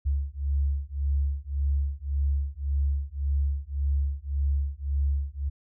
sine beating tone pair, 69.3 / 71.1 Hz, C#2 / C#2, 0 / +45 cents, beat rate 1.8 Hz, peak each -27 dBFS, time 0.05-5.5 s, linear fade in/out 20 ms, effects none

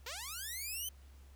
5% pulse linear sweep, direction up, 434.5 to 3114 Hz, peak -30 dBFS, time 0.06-0.89 s, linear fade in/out 5 ms, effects added 68 Hz sine -54 dBFS peak until 1.35 s + pink hiss -67 dBFS RMS until 1.35 s

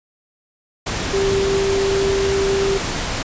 sine tone in noise, 392 Hz, G4, in tune, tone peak -16 dBFS, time 1.13-2.78 s, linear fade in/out 10 ms, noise pink, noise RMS -23 dBFS, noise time 0.86-3.23 s, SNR +4 dB, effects resampled to 16000 Hz

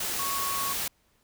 sine tone in noise, 1108.7 Hz, C#6, in tune, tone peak -31 dBFS, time 0.19-0.73 s, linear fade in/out 5 ms, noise white, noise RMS -31 dBFS, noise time 0-0.88 s, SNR -3 dB, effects pink hiss -68 dBFS RMS until 1.23 s

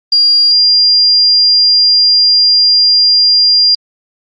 sine tone, 4800 Hz, D8, 37 cents sharp, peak -5 dBFS, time 0.12-3.75 s, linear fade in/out 5 ms, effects Opus 24 kbps

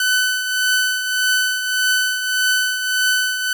sawtooth tone with tremolo, 1506 Hz, F#6, 30 cents sharp, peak -10 dBFS, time 0-3.53 s, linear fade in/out 2 ms, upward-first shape triangle, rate 1.7 Hz, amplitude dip 60%, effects none

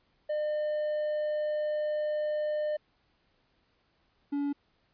triangle tone pair in turn, 604 / 285.1 Hz, D5 / C#4, +48 / +49 cents, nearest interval octave + minor second, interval 1299 cents, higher first, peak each -26 / -26 dBFS, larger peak neither, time 0.29-2.77 / 4.32-4.53 s, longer first, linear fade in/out 10 ms, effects pink hiss -71 dBFS RMS until 4.93 s + resampled to 11025 Hz

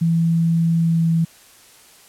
sine tone with pitch glide, 166 to 164.76 Hz, E3 to E3, +12 to -1 cents, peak -14 dBFS, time 0.01-1.25 s, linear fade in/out 10 ms, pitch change -13 cents, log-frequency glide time 0.78-1.08 s, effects white hiss -48 dBFS RMS until 2.08 s + low-pass 12000 Hz 12 dB/octave

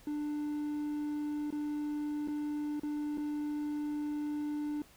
triangle tone with dropouts, 296.7 Hz, D4, 18 cents sharp, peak -31 dBFS, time 0.07-4.82 s, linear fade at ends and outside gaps 2 ms, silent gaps 1.505-1.525 / 2.276-2.283 / 2.797-2.833 / 3.174-3.18 s, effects pink hiss -60 dBFS RMS until 4.96 s

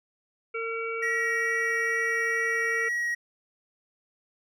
harmonic tone, 455.3 Hz, A#4, 41 cents flat, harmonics 1 / 3 / 5 / 6, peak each -32 / -35 / -34 / -46 dBFS, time 0.54-2.89 s, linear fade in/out 10 ms
triangle tone with vibrato, 1907 Hz, A#6, 39 cents sharp, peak -24 dBFS, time 1.02-3.15 s, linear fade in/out 10 ms, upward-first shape triangle, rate 2.3 Hz, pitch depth 10 cents each way
effects none

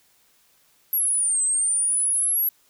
sine linear two-way sweep, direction down then up, 11690 to 8080 to 11690 Hz, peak -19 dBFS, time 0.93-2.49 s, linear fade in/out 2 ms, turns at 1.42 s, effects white hiss -61 dBFS RMS until 2.69 s

